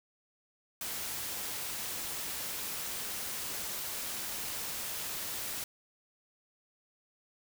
white noise, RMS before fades -38 dBFS, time 0.81-5.64 s, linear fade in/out 2 ms, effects none

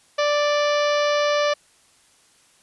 harmonic tone, 587.3 Hz, D5, in tune, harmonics 1 / 2 / 3 / 4 / 5 / 6 / 7 / 8 / 9 / 10, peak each -19 / -25 / -29 / -31 / -33 / -35 / -36 / -37 / -38 / -39 dBFS, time 0.18-1.54 s, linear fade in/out 10 ms, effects white hiss -57 dBFS RMS until 2.62 s + resampled to 24000 Hz

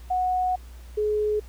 sine tone pair in turn, 735 / 422.9 Hz, F#5 / G#4, -12 / +31 cents, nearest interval minor seventh, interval 957 cents, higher first, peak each -21 / -21 dBFS, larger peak neither, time 0.1-0.56 / 0.97-1.4 s, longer first, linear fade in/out 10 ms, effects added 60 Hz sine -40 dBFS peak until 1.48 s + pink hiss -54 dBFS RMS until 1.48 s

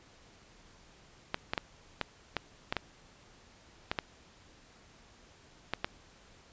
clicks, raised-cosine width 0.3 ms, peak -14 dBFS, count 11, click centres 1.344 / 1.535 / 1.578 / 2.013 / 2.367 / 2.725 / 2.767 / 3.915 / 3.988 / 5.736 / 5.845 s, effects pink hiss -59 dBFS RMS until 6.52 s + resampled to 16000 Hz

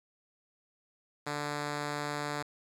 5% pulse tone, 146.83 Hz, D3, in tune, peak -22 dBFS, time 1.26-2.43 s, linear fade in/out 10 ms, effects low-pass 9000 Hz 12 dB/octave + 9-bit

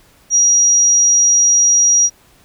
sine tone, 5740 Hz, F8, 47 cents sharp, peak -8 dBFS, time 0.3-2.1 s, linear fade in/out 50 ms, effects pink hiss -50 dBFS RMS until 2.44 s

